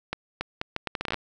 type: accelerating click train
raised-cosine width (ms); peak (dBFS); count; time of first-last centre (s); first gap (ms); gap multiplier
0.3; -12; 13; 0.13-1.143; 280; 0.73
effects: none